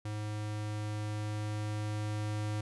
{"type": "tone with level ramp", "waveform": "square", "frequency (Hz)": 105.9, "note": "G#2", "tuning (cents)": 34, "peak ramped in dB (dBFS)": [-36, -33], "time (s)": [0.05, 2.61], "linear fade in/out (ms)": 5, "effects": ["resampled to 24000 Hz"]}